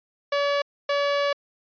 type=tone pair in turn; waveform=sawtooth; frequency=570 / 570 Hz; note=C#5 / C#5; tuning=+48 / +48 cents; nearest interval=unison; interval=0 cents; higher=neither; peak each=-17 dBFS; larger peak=neither; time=0.32-0.62 / 0.89-1.33 s; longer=second; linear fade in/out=5 ms; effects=resampled to 11025 Hz